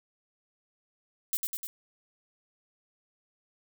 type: noise with echo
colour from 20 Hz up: violet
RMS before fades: -29 dBFS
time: 1.33-1.37 s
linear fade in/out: 0 ms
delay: 100 ms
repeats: 3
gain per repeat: -3 dB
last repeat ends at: 1.67 s
effects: none